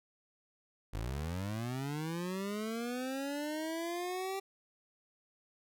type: linear sweep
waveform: 25% pulse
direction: up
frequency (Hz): 47.95 to 392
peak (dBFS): -32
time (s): 0.93-4.4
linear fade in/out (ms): 10
effects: none